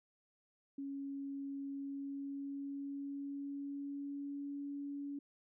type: tone with pitch glide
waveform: sine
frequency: 277.2 to 283.4 Hz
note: C#4 to C#4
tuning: 0 to +38 cents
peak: -40 dBFS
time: 0.78-5.19 s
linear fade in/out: 5 ms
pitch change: +38 cents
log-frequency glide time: 1.69-4.62 s
effects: none